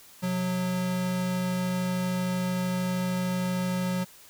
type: tone pair together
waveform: square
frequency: 129.27 / 182.4 Hz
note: C3 / F#3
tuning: -21 / -24 cents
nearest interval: tritone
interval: 597 cents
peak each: -37 / -27 dBFS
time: 0.22-4.05 s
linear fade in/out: 20 ms
effects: white hiss -52 dBFS RMS until 4.29 s